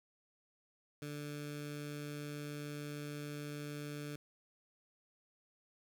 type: tone with notch filter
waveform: 15% pulse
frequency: 146.83 Hz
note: D3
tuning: in tune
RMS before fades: -44 dBFS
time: 1.02-4.16 s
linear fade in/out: 2 ms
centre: 780 Hz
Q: 1
effects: none